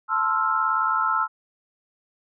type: chord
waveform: sine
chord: F major seventh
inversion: first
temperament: equal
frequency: 880 / 1046.5 / 1318.5 / 1396.9 Hz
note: A5 / C6 / E6 / F6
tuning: 0 / 0 / 0 / 0 cents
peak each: -28 / -27 / -22 / -27 dBFS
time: 0.08-1.28 s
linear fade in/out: 50 ms
effects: none